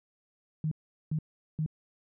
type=tone bursts; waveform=sine; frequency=155.56 Hz; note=D#3; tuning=in tune; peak=-27 dBFS; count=3; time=0.64-1.662 s; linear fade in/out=2 ms; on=74 ms; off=400 ms; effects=none